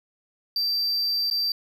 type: tone with dropouts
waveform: triangle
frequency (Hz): 4683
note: D8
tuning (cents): -6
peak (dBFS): -21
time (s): 0.56-1.52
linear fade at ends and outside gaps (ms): 2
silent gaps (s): 1.301-1.311
effects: none